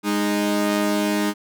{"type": "tone pair together", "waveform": "sawtooth", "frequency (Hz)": [206.3, 309.1], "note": ["G#3", "D#4"], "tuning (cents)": [-11, -11], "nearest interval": "perfect fifth", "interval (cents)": 700, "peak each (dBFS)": -18, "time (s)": [0.03, 1.34], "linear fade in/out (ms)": 50, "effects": []}